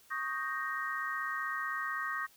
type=chord; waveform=sine; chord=Eb dominant seventh; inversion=third; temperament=equal; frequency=1108.7 / 1244.5 / 1568 / 1864.7 Hz; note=Db6 / Eb6 / G6 / Bb6; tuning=0 / 0 / 0 / 0 cents; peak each=-40 / -39 / -40 / -37 dBFS; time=0.1-2.27 s; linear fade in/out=20 ms; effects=white hiss -62 dBFS RMS until 2.36 s